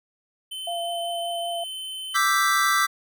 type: tone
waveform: square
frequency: 3063 Hz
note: G7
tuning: 41 cents flat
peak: -32 dBFS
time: 0.51-2.17 s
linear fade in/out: 10 ms
type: tone with vibrato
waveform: sine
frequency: 687 Hz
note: F5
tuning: 29 cents flat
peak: -27 dBFS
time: 0.67-1.64 s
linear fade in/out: 5 ms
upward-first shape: triangle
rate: 5.2 Hz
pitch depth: 15 cents each way
type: chord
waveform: square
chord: E minor seventh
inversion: third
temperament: equal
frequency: 1174.7 / 1318.5 / 1568 / 1975.5 Hz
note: D6 / E6 / G6 / B6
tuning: 0 / 0 / 0 / 0 cents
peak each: -24 / -25 / -26 / -26 dBFS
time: 2.14-2.87 s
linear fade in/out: 20 ms
effects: none